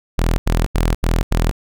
sawtooth tone bursts, 41.2 Hz, E1, in tune, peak -10 dBFS, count 5, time 0.18-1.512 s, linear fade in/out 0 ms, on 200 ms, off 83 ms, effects none

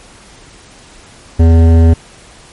triangle tone with hard clipping, 82.5 Hz, E2, 2 cents sharp, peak -5 dBFS, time 1.39-1.94 s, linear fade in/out 10 ms, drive 17 dB, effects pink hiss -39 dBFS RMS until 2.52 s + MP3 48 kbps

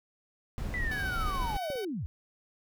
brown noise, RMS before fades -34 dBFS, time 0.58-1.57 s, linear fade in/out 0 ms
sine linear sweep, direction down, 2009 to 61.4 Hz, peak -32 dBFS, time 0.74-2.06 s, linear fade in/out 0 ms
10% pulse tone with tremolo, 754 Hz, F#5, 32 cents sharp, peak -31 dBFS, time 0.91-1.85 s, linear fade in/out 5 ms, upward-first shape sine, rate 14 Hz, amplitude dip 30%
clicks, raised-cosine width 2 ms, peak -27 / -37 dBFS, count 2, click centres 1.702 / 1.756 s
effects none

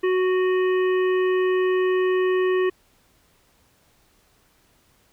harmonic tone with a mistuned harmonic, 370 Hz, F#4, in tune, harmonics 1 / 3 / 5 / 7 / 8, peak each -18 / -31 / -31 / -38 / -41 dBFS, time 0.03-2.7 s, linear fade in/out 10 ms, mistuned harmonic 7, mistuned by -51 cents, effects pink hiss -61 dBFS RMS until 5.12 s

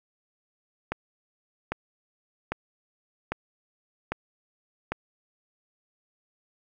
click train, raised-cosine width 0.5 ms, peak -13 dBFS, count 6, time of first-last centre 0.92-4.92 s, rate 1.25 Hz, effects none

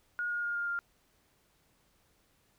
sine tone with pitch steps, 1438 / 1428.1 / 1418.2 / 1408.4 / 1398.7 Hz, F#6 / F6 / F6 / F6 / F6, -50 / +38 / +26 / +14 / +2 cents, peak -31 dBFS, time 0.19-0.79 s, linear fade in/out 0 ms, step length 120 ms, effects pink hiss -70 dBFS RMS until 2.58 s

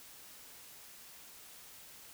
silence, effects white hiss -54 dBFS RMS until 2.13 s

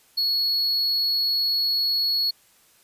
triangle tone, 4358 Hz, C#8, 30 cents flat, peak -19 dBFS, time 0.17-2.31 s, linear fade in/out 10 ms, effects white hiss -58 dBFS RMS until 2.83 s + resampled to 32000 Hz

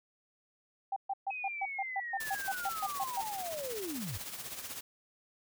sine tone bursts, 784 Hz, G5, in tune, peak -31 dBFS, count 14, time 0.92-3.212 s, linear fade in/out 5 ms, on 43 ms, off 130 ms
sine linear sweep, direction down, 2564 to 75 Hz, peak -37 dBFS, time 1.3-4.18 s, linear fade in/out 10 ms
white noise with tremolo, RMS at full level -40 dBFS, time 2.2-4.81 s, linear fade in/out 5 ms, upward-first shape triangle, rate 16 Hz, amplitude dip 65%
effects none

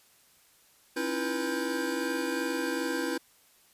square tone cluster, 271.8 / 316.5 / 339.1 / 489.1 / 1579 Hz, C#4 / D#4 / E4 / B4 / G6, -34 / +30 / +49 / -17 / +12 cents, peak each -36 / -37 / -35 / -36 / -38 dBFS, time 0.96-3.18 s, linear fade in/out 10 ms, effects white hiss -62 dBFS RMS until 3.73 s + resampled to 32000 Hz

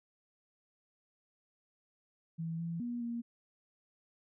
sine tone with pitch steps, 164.1 / 167.7 / 240.1 / 235.2 Hz, E3 / E3 / B3 / A#3, -8 / +30 / -49 / +16 cents, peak -35 dBFS, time 2.38-3.22 s, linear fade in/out 20 ms, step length 210 ms, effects none

